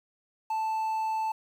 triangle tone with quantisation, 880 Hz, A5, in tune, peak -25 dBFS, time 0.5-1.32 s, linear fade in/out 5 ms, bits 9, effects none

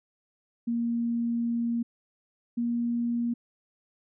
sine tone pair in turn, 234.4 / 236.7 Hz, A#3 / A#3, +10 / +27 cents, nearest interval unison, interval 17 cents, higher second, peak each -25 dBFS, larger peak neither, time 0.67-1.83 / 2.57-3.34 s, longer first, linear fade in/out 10 ms, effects none

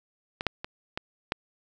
clicks, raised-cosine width 0.3 ms, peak -15 / -8 / -18 / -15 / -10 dBFS, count 5, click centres 0.409 / 0.467 / 0.645 / 0.975 / 1.321 s, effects none

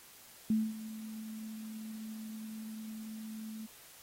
sine tone with ADSR envelope, 218.8 Hz, A3, 9 cents flat, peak -25 dBFS, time 0.5-3.67 s, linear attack 3 ms, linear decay 230 ms, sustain -16 dB, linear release 15 ms, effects white hiss -56 dBFS RMS until 4.02 s + AAC 48 kbps

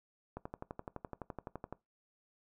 click train, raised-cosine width 1 ms, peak -27 dBFS, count 17, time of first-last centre 0.37-1.726 s, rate 11.8 Hz, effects noise-tail reverb RT60 0.2 s tail -20 dB re dry

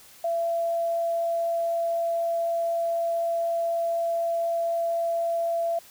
sine tone, 674 Hz, E5, 38 cents sharp, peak -23 dBFS, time 0.24-5.79 s, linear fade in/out 5 ms, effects white hiss -51 dBFS RMS until 5.9 s

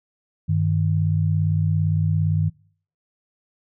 sine tone pair together, 98 / 155.57 Hz, G2 / D#3, 0 / 0 cents, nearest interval minor sixth, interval 800 cents, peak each -20 dBFS, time 0.48-2.5 s, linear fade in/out 20 ms, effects noise-tail reverb RT60 0.5 s tail -23 dB re dry

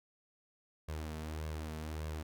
sawtooth tone with flanger, 77.78 Hz, D#2, in tune, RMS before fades -41 dBFS, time 0.88-2.23 s, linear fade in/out 10 ms, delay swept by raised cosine 1.8 to 4.6 ms, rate 1.7 Hz, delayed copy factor +0.5, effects none

